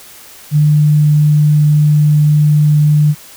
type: tone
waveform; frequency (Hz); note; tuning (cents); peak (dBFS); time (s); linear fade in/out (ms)
sine; 149.7; D3; +33; -6; 0.51-3.15; 50
effects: white hiss -37 dBFS RMS until 3.36 s